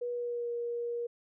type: tone with pitch glide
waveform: sine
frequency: 484.7 to 474.2 Hz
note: B4 to A#4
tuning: -32 to +30 cents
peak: -32 dBFS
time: 0.01-1.07 s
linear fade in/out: 10 ms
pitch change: -38 cents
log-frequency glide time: 0.11-0.5 s
effects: none